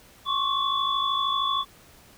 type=tone cluster; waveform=sine; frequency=1078 / 1131 / 3443 Hz; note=C#6 / C#6 / A7; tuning=-49 / +34 / -38 cents; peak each=-27 dBFS; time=0.25-1.65 s; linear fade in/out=50 ms; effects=pink hiss -53 dBFS RMS until 2.17 s